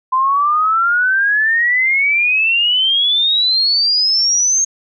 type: exponential sweep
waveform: sine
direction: up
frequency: 1024 to 6480 Hz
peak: -11 dBFS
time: 0.12-4.65 s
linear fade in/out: 10 ms
effects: none